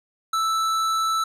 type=tone with hard clipping; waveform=sine; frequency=1318.5 Hz; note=E6; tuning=in tune; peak=-22 dBFS; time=0.33-1.24 s; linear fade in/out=5 ms; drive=13 dB; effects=none